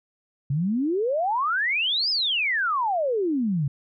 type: exponential two-way sweep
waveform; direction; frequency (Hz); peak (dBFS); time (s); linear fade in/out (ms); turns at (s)
sine; up then down; 132 to 5220 to 132; -21; 0.5-3.68; 5; 2.1
effects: none